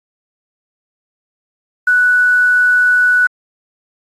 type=tone with quantisation; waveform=sine; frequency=1480 Hz; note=F#6; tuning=in tune; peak=-8 dBFS; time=1.87-3.27 s; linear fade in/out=5 ms; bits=6; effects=AAC 32 kbps